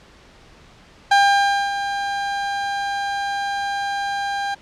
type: tone with ADSR envelope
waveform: 30% pulse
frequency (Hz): 800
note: G5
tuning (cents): +35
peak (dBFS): -8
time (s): 1.11-4.55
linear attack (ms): 7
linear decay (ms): 590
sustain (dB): -11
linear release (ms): 13
effects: pink hiss -48 dBFS RMS until 4.61 s + low-pass 5000 Hz 12 dB/octave